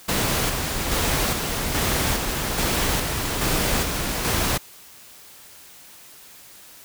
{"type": "noise with tremolo", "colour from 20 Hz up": "pink", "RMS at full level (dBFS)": -22, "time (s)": [0.08, 4.58], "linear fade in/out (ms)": 10, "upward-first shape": "square", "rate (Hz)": 1.2, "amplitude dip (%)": 35, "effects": ["white hiss -46 dBFS RMS until 6.84 s"]}